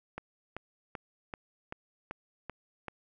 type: click train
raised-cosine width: 0.5 ms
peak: -23 dBFS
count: 8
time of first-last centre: 0.18-2.883 s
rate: 2.59 Hz
effects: none